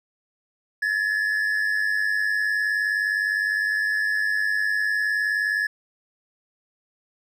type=tone pair together; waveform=triangle; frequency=1705 / 1804.6 Hz; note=G#6 / A6; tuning=+45 / +43 cents; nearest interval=minor second; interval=98 cents; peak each=-20 / -26 dBFS; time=0.82-5.67 s; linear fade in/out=5 ms; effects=none